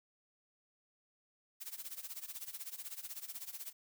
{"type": "noise with tremolo", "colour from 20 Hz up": "blue", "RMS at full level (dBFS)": -43, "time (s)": [1.6, 3.73], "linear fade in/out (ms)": 20, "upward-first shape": "sine", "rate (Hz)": 16, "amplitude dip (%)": 85, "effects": []}